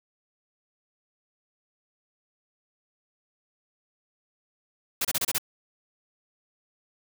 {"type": "noise bursts", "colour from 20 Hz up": "white", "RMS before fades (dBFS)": -26, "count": 6, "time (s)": [5.01, 5.383], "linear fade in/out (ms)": 5, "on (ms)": 38, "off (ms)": 29, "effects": []}